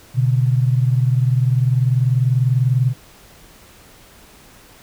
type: tone pair together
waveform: sine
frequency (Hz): 123.47 / 143.61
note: B2 / D3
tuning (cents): 0 / -38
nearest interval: minor third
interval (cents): 262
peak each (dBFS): -14 / -19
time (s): 0.14-2.94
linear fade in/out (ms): 50
effects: pink hiss -46 dBFS RMS until 4.82 s